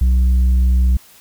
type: tone with tanh clipping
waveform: sine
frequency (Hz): 62.7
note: B1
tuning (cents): +27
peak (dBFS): -11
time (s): 0.01-0.97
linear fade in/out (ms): 5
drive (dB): 4
effects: white hiss -46 dBFS RMS until 1.2 s